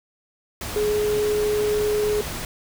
sine tone in noise, 420.6 Hz, G#4, 22 cents sharp, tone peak -19 dBFS, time 0.76-2.21 s, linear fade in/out 2 ms, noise pink, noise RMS -31 dBFS, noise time 0.61-2.45 s, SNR +9 dB, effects none

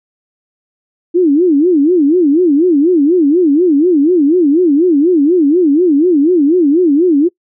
sine tone with vibrato, 320 Hz, D#4, 49 cents sharp, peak -6 dBFS, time 1.14-7.29 s, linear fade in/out 20 ms, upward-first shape sine, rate 4.1 Hz, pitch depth 250 cents each way, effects noise-tail reverb RT60 0.1 s tail -24 dB re dry

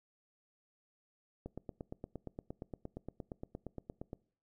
click train, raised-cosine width 2 ms, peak -29 dBFS, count 24, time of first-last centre 1.46-4.131 s, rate 8.61 Hz, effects noise-tail reverb RT60 0.5 s tail -23 dB re dry

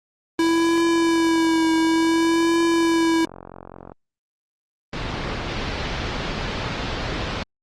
square tone with vibrato, 329.6 Hz, E4, in tune, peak -17 dBFS, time 0.39-3.25 s, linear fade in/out 2 ms, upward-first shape triangle, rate 0.56 Hz, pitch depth 33 cents each way
click train, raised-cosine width 1 ms, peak -23 dBFS, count 159, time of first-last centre 0.4-3.919 s, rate 44.9 Hz
pink low-pass noise, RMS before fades -27 dBFS, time 4.93-7.43 s, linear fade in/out 2 ms, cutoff 4700 Hz, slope 24 dB/octave
effects low-pass 8000 Hz 12 dB/octave + Opus 24 kbps

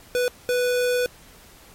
square tone bursts at uneven times, 493.9 Hz, B4, in tune, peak -20 dBFS, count 2, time 0.15-0.28 / 0.49-1.06 s, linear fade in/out 0 ms, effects pink hiss -49 dBFS RMS until 1.74 s + MP3 64 kbps

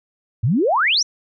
sine exponential sweep, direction up, 98.9 to 6190 Hz, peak -14 dBFS, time 0.43-1.03 s, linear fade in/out 10 ms, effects none

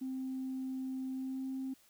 sine tone with pitch glide, 261.6 to 264.3 Hz, C4 to C4, 0 to +18 cents, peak -35 dBFS, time 0.01-1.74 s, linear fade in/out 10 ms, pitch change +18 cents, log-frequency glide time 1.12-1.47 s, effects tanh soft clip ceiling -32 dBFS + white hiss -66 dBFS RMS until 1.89 s

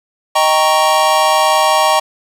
square chord, Eb dominant seventh, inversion none, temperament equal, 622.3 / 784 / 932.3 / 1108.7 Hz, Eb5 / G5 / Bb5 / Db6, 0 / 0 / 0 / 0 cents, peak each -16 dBFS, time 0.35-2 s, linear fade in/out 10 ms, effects low-pass 12000 Hz 12 dB/octave + 7-bit

